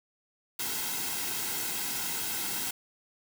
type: noise with comb filter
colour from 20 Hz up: white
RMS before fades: -33 dBFS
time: 0.59-2.71 s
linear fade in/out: 5 ms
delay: 1.7 ms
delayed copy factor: -0.65
effects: none